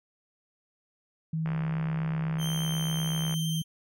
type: tone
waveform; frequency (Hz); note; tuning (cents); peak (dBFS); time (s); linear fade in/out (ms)
sine; 160.1; D#3; +50; -27; 1.33-3.62; 5
type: click train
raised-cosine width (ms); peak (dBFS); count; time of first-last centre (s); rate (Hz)
0.5; -24; 129; 1.46-3.34; 68.1
type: tone with vibrato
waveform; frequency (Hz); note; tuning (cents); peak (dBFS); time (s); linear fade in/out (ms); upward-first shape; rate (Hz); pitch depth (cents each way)
sawtooth; 3136; G7; 0; -31; 2.38-3.64; 50; square; 13; 9
effects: none